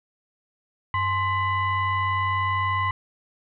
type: tone with frequency modulation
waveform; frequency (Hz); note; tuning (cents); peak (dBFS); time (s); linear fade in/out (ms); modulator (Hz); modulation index
sine; 1046.5; C6; 0; -21; 0.94-2.91; 2; 950; 0.99
effects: none